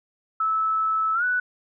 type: tone with pitch glide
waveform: sine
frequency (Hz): 1306 to 1483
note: E6 to F#6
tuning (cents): -17 to +4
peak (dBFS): -20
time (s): 0.4-1.4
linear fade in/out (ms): 5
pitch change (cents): +221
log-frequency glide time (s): 1.14-1.24
effects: none